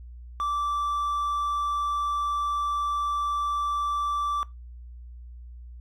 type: tone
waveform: triangle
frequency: 1166 Hz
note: D6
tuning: 13 cents flat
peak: -23 dBFS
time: 0.4-4.43 s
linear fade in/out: 0 ms
effects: noise-tail reverb RT60 0.2 s tail -19 dB re dry + added 60 Hz sine -40 dBFS peak until 5.8 s